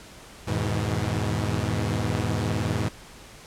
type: chord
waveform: sawtooth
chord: E major seventh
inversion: none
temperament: equal with one note detuned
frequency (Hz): 82.41 / 103.83 / 123.47 / 159.66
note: E2 / G#2 / B2 / D#3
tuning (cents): 0 / 0 / 0 / +45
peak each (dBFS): -28 / -23 / -26 / -28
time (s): 0.47-2.89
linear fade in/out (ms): 10
effects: pink hiss -46 dBFS RMS until 3.46 s + low-pass 10000 Hz 12 dB/octave

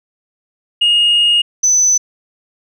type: tone pair in turn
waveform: sine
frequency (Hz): 2858 / 6026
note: F7 / F#8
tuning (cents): +39 / +31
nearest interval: octave + minor second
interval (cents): 1292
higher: second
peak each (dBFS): -7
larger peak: neither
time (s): 0.81-1.42 / 1.63-1.98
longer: first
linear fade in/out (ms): 10
effects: tanh soft clip ceiling -6 dBFS

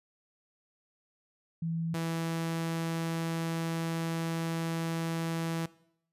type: tone pair in turn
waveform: sine / sawtooth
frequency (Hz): 164.81 / 164.81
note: E3 / E3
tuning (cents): 0 / 0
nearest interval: unison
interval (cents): 0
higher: neither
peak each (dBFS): -30 / -27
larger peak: second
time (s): 1.62-1.94 / 1.94-5.66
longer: second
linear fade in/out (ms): 5
effects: noise-tail reverb RT60 0.7 s tail -20 dB re dry + resampled to 32000 Hz

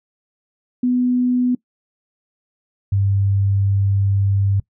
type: tone pair in turn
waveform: sine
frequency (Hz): 248.5 / 98.93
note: B3 / G2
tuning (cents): +11 / +16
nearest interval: octave + major third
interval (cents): 1595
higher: first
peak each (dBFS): -14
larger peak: neither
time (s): 0.83-1.55 / 2.92-4.6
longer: second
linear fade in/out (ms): 5
effects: noise-tail reverb RT60 0.1 s tail -21 dB re dry

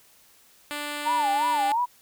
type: tone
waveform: 5% pulse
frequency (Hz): 293.7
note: D4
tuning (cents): 0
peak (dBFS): -19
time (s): 0.71-1.72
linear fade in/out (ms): 0
type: tone with vibrato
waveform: sine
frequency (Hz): 885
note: A5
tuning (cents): +10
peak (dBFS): -21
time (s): 1.05-1.86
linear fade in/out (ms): 20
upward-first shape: sine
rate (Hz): 2.9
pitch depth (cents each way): 180
effects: white hiss -57 dBFS RMS until 2.01 s

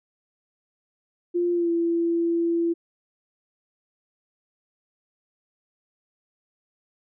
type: tone with pitch glide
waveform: sine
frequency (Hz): 349.2 to 337.5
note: F4 to E4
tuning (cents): 0 to +41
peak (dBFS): -20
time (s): 1.34-2.74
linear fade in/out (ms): 20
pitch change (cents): -59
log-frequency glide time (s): 1.53-1.7
effects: none

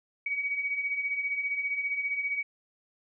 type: beating tone pair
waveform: sine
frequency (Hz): 2248 / 2263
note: C#7 / C#7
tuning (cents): +24 / +35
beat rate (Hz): 15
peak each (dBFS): -36 / -29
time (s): 0.26-2.43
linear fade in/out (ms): 5
effects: none

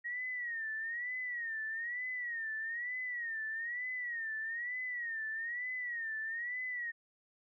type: tone with vibrato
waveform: sine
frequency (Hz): 1882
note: A#6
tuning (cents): +16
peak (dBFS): -36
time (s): 0.04-6.92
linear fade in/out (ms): 20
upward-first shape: sine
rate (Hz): 1.1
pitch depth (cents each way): 120
effects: none

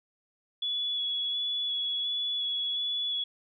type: tone with vibrato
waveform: sine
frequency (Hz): 3395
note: G#7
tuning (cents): +37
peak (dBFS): -28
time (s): 0.62-3.24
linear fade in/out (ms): 5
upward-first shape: square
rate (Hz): 1.4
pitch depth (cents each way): 12
effects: none

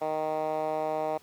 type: tone with band-pass filter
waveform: 10% pulse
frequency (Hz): 155.56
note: D#3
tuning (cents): 0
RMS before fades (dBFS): -30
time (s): 0.01-1.18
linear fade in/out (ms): 10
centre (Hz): 680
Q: 2.3
effects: pink hiss -58 dBFS RMS until 1.22 s + high-pass 100 Hz 12 dB/octave

